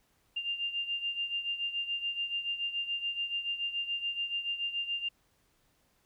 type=beating tone pair; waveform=sine; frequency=2794 / 2801 Hz; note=F7 / F7; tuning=0 / +4 cents; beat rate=7 Hz; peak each=-33 / -38 dBFS; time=0.36-5.09 s; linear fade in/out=10 ms; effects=pink hiss -71 dBFS RMS until 6.05 s